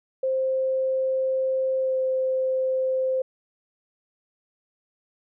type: tone with pitch glide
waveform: sine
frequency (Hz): 525 to 521.1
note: C5 to C5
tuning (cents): +6 to -7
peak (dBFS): -21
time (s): 0.23-3.22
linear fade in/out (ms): 5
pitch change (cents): -13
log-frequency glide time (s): 1.79-1.97
effects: none